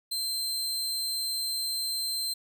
sawtooth tone, 4123 Hz, C8, 26 cents flat, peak -26 dBFS, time 0.11-2.34 s, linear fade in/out 10 ms, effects none

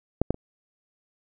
clicks, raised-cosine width 2 ms, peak -7 / -8 / -26 dBFS, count 3, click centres 0.216 / 0.306 / 0.344 s, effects none

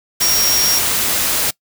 sine tone in noise, 5600 Hz, F8, 4 cents sharp, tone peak -15 dBFS, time 0.21-0.79 s, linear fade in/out 10 ms, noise white, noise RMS -17 dBFS, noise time 0.2-1.51 s, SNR -1 dB, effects noise-tail reverb RT60 0.1 s tail -23 dB re dry

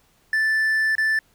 triangle tone with dropouts, 1760 Hz, A6, in tune, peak -16 dBFS, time 0.33-1.19 s, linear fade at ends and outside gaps 2 ms, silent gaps 0.953-0.981 s, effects pink hiss -61 dBFS RMS until 1.34 s

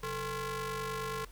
sawtooth ring-modulated tone, 311.1 Hz, D#4, in tune, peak -28 dBFS, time 0.03-1.25 s, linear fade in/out 5 ms, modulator 753 Hz, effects added 42 Hz sine -49 dBFS peak until 1.31 s + pink hiss -59 dBFS RMS until 1.31 s

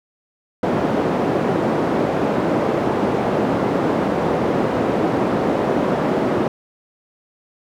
white band-pass noise, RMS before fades -19 dBFS, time 0.63-6.48 s, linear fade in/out 2 ms, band 170 to 520 Hz, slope 12 dB/octave, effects none

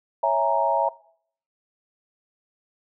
sine chord, A# half-diminished seventh, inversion first, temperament equal, 554.4 / 659.3 / 830.6 / 932.3 Hz, C#5 / E5 / G#5 / A#5, 0 / 0 / 0 / 0 cents, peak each -26 / -23 / -26 / -22 dBFS, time 0.23-0.89 s, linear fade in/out 5 ms, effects noise-tail reverb RT60 0.6 s tail -21 dB re dry

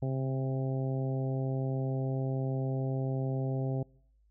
harmonic tone with a mistuned harmonic, 132.4 Hz, C3, 21 cents sharp, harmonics 1 / 2 / 3 / 4 / 5 / 6, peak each -30 / -38 / -40 / -42 / -43 / -48 dBFS, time 0.02-3.83 s, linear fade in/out 5 ms, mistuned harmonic 1, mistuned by +17 cents, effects noise-tail reverb RT60 0.7 s tail -26 dB re dry + added 52 Hz sine -63 dBFS peak until 4.3 s

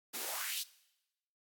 white noise with high-pass filter sweep, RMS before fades -39 dBFS, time 0.13-0.64 s, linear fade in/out 20 ms, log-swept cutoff 230 to 4600 Hz, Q 2.5, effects noise-tail reverb RT60 0.9 s tail -19 dB re dry + AAC 64 kbps

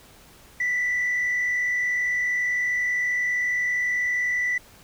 sine tone with frequency modulation, 1975.5 Hz, B6, in tune, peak -20 dBFS, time 0.6-4.58 s, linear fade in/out 5 ms, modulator 47.6 Hz, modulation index 0.58, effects tanh soft clip ceiling -19 dBFS + pink hiss -51 dBFS RMS until 4.83 s

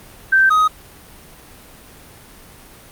sine / triangle tone pair in turn, 1558 / 1256 Hz, G6 / D#6, -11 / +16 cents, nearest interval major third, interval 373 cents, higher first, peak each -9 dBFS, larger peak neither, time 0.32-0.5 / 0.5-0.68 s, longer neither, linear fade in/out 10 ms, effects pink hiss -42 dBFS RMS until 2.91 s + Opus 32 kbps

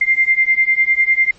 sine beating tone pair, 2093 / 2103 Hz, C7 / C7, 0 / +8 cents, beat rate 10 Hz, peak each -14 dBFS, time 0.01-1.31 s, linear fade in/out 5 ms, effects pink hiss -48 dBFS RMS until 1.38 s + MP3 32 kbps

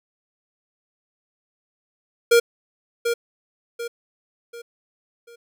square tone with echo, 470 Hz, A#4, 14 cents sharp, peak -12 dBFS, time 2.31-2.4 s, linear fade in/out 10 ms, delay 740 ms, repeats 4, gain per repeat -8 dB, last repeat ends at 5.36 s, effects none

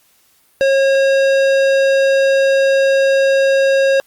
sine tone with tanh clipping, 543 Hz, C#5, 36 cents flat, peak -12 dBFS, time 0.61-4 s, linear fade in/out 0 ms, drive 17 dB, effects white hiss -55 dBFS RMS until 4.06 s + Opus 48 kbps

